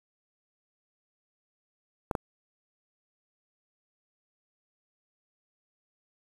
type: clicks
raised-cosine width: 1 ms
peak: -14 dBFS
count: 2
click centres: 2.112 / 2.152 s
effects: 7-bit